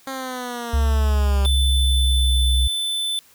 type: exponential sweep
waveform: 10% pulse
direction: down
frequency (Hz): 269 to 197.2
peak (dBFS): -19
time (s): 0.07-1.46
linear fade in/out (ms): 2
type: tone with pitch glide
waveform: sine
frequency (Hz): 69.3 to 63.55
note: C#2 to C2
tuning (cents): 0 to -50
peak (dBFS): -15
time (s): 0.73-2.68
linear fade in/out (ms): 10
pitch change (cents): -150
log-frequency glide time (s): 1.07-2.36
type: tone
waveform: square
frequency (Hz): 3520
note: A7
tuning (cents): 0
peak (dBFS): -22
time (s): 1.45-3.19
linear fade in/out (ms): 0
effects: white hiss -53 dBFS RMS until 3.34 s